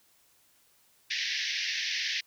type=band-pass noise; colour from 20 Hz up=pink; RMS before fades=-32 dBFS; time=1.1-2.21 s; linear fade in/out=10 ms; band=1700 to 5900 Hz; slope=96 dB/octave; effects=white hiss -65 dBFS RMS until 2.26 s